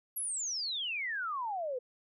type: exponential sweep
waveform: sine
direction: down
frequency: 11650 to 481.9 Hz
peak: -33 dBFS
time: 0.16-1.79 s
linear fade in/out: 10 ms
effects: none